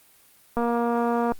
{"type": "click train", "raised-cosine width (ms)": 1, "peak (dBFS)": -12, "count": 178, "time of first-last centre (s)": [0.57, 1.32], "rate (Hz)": 236, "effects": ["white hiss -56 dBFS RMS until 1.39 s", "Opus 32 kbps"]}